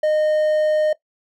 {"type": "tone", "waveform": "triangle", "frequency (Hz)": 614, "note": "D#5", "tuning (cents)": -23, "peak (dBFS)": -13, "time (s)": [0.03, 0.93], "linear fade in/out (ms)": 5, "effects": ["noise-tail reverb RT60 0.1 s tail -17 dB re dry"]}